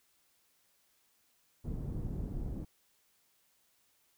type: low-pass noise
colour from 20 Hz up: pink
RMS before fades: -38 dBFS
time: 1.64-2.65 s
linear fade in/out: 10 ms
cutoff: 250 Hz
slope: 12 dB/octave
effects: white hiss -72 dBFS RMS until 4.17 s